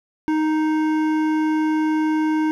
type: tone with hard clipping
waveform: triangle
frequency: 311.1 Hz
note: D#4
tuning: in tune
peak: -19 dBFS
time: 0.28-2.51 s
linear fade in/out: 0 ms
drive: 16 dB
effects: none